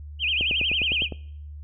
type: tone with vibrato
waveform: sine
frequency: 2794 Hz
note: F7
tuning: in tune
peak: -21 dBFS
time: 0.19-1.09 s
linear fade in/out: 50 ms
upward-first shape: sine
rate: 11 Hz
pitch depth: 240 cents each way
type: click train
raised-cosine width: 2 ms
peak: -19 dBFS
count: 8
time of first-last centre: 0.41-1.123 s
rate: 9.82 Hz
effects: noise-tail reverb RT60 0.6 s tail -21 dB re dry + added 74 Hz sine -36 dBFS peak until 1.63 s